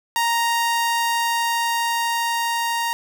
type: tone with level ramp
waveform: sawtooth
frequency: 932.3 Hz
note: A#5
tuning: in tune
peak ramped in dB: -14 to -17 dBFS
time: 0.16-2.93 s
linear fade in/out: 0 ms
effects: none